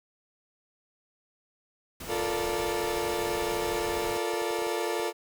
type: noise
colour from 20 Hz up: pink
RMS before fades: -40 dBFS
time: 2-4.18 s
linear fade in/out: 5 ms
type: chord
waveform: 30% pulse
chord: Bb major seventh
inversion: second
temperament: equal with one note detuned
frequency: 349.2 / 440 / 472.1 / 587.3 Hz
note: F4 / A4 / Bb4 / D5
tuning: 0 / 0 / +22 / 0 cents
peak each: -30 / -29 / -33 / -34 dBFS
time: 2.07-5.13 s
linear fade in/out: 50 ms
type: clicks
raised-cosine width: 2 ms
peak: -37 dBFS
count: 12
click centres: 3.435 / 3.644 / 3.859 / 3.926 / 3.958 / 4.336 / 4.419 / 4.508 / 4.588 / 4.62 / 4.668 / 4.998 s
effects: none